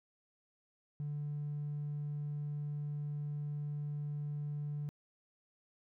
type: tone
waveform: triangle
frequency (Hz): 146.83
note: D3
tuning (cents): 0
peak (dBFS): -33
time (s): 1-4.89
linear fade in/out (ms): 0
effects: tanh soft clip ceiling -33 dBFS